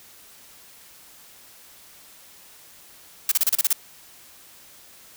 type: noise bursts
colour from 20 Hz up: blue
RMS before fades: -19 dBFS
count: 8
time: 3.29-3.729 s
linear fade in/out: 2 ms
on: 26 ms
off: 33 ms
effects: white hiss -49 dBFS RMS until 5.16 s